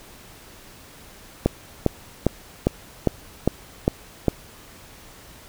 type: click train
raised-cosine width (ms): 2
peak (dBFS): -3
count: 8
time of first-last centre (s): 1.46-4.283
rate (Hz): 2.48
effects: pink hiss -46 dBFS RMS until 5.48 s